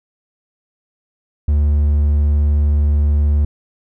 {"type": "tone", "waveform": "triangle", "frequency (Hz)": 73.42, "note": "D2", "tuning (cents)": 0, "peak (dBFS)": -9, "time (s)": [1.48, 3.45], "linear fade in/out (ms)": 5, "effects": []}